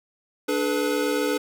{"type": "chord", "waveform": "square", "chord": "G# diminished", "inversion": "second", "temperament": "equal with one note detuned", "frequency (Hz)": [293.7, 426, 493.9], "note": ["D4", "G#4", "B4"], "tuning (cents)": [0, 44, 0], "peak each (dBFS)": -27, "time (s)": [0.48, 1.38], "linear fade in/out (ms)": 10, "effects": []}